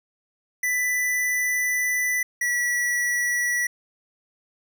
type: tone pair in turn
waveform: square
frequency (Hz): 1987 / 1942.7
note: B6 / B6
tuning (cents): +10 / -29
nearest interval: unison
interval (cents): 39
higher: first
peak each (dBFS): -22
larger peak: neither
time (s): 0.63-2.23 / 2.41-3.67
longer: first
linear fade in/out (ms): 5
effects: none